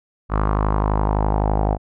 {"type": "tone with low-pass filter sweep", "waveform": "sawtooth", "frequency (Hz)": 51.8, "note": "G#1", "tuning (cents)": -4, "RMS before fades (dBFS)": -19, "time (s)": [0.29, 1.78], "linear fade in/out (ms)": 50, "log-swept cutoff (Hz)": [1200, 760], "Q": 3.8, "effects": []}